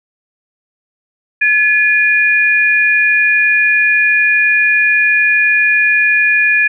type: tone pair together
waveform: sine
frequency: 1709.9 / 2437 Hz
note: A6 / D#7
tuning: -50 / -37 cents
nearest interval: tritone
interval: 613 cents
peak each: -11 dBFS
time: 1.41-6.68 s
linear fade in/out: 10 ms
effects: none